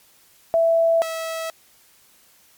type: tone pair in turn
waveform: sine / sawtooth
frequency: 662 / 650.6 Hz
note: E5 / E5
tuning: +7 / -23 cents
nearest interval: unison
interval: 30 cents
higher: first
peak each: -14 / -22 dBFS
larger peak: first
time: 0.54-1.02 / 1.02-1.5 s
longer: neither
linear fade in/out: 0 ms
effects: white hiss -55 dBFS RMS until 2.57 s + MP3 96 kbps